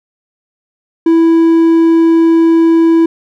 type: tone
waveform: triangle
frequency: 329.6 Hz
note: E4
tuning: in tune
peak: -3 dBFS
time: 1.06-3.06 s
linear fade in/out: 5 ms
effects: none